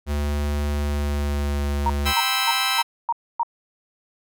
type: tone with pitch glide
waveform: square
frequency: 73 to 71.62 Hz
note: D2 to D2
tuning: -10 to -43 cents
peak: -22 dBFS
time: 0.06-2.14 s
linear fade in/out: 50 ms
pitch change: -33 cents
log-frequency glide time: 0.73-1.66 s
type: tone bursts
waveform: sine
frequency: 935 Hz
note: A#5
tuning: 5 cents sharp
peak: -18 dBFS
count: 6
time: 1.86-3.432 s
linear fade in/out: 2 ms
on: 37 ms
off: 270 ms
type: chord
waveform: 15% pulse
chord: C major seventh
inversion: second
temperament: just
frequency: 784.9 / 981.1 / 1046.5 / 1308.1 Hz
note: G5 / B5 / C6 / E6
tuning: +2 / -12 / 0 / -14 cents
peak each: -20 / -23 / -21 / -18 dBFS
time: 2.05-2.83 s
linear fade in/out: 20 ms
effects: none